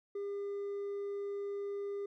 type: tone with hard clipping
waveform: sine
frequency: 402.6 Hz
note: G4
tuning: 46 cents sharp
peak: -37 dBFS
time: 0.15-2.06 s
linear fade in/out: 5 ms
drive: 2 dB
effects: none